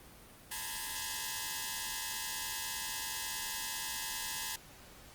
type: tone cluster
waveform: 5% pulse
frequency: 865 / 935 / 1013 / 1640 Hz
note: A5 / A#5 / B5 / G#6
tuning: -30 / +5 / +44 / -22 cents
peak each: -31 dBFS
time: 0.51-4.56 s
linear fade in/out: 5 ms
effects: pink hiss -55 dBFS RMS until 5.14 s + Opus 32 kbps